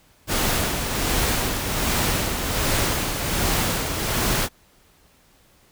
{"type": "noise with tremolo", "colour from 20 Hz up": "pink", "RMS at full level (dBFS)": -21, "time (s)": [0.27, 4.49], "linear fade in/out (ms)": 50, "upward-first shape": "sine", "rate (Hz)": 1.3, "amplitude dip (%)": 45, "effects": ["pink hiss -57 dBFS RMS until 5.71 s"]}